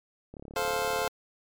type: click train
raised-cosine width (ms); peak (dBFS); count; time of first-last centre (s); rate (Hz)
2; -30; 27; 0.34-1.074; 35.4
type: chord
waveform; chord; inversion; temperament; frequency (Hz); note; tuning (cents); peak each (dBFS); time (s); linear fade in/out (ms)
25% pulse; F major; first; just; 436.5 / 523.8 / 698.5; A4 / C5 / F5; -14 / +2 / 0; -28; 0.56-1.08; 2
effects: MP3 96 kbps